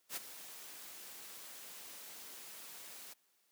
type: noise with ADSR envelope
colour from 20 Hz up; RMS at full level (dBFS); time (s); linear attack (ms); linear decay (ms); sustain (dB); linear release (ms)
white; -39; 0.09-3.14; 73; 22; -12; 16
effects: white hiss -75 dBFS RMS until 3.51 s + high-pass 200 Hz 12 dB/octave